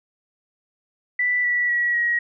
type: tone with pitch steps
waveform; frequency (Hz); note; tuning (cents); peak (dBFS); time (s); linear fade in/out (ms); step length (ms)
sine; 1976 / 1949.9 / 1924.2 / 1898.8; B6 / B6 / B6 / A#6; 0 / -23 / -46 / +31; -18; 1.19-2.19; 5; 250
effects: none